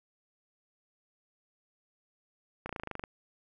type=slowing click train; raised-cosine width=0.5 ms; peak=-22 dBFS; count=11; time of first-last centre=2.66-3.038 s; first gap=33 ms; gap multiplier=1.03; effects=none